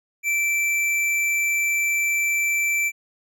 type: tone with hard clipping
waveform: triangle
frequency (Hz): 2335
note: D7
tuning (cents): -11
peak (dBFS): -21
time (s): 0.23-2.92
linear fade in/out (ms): 50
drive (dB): 16
effects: none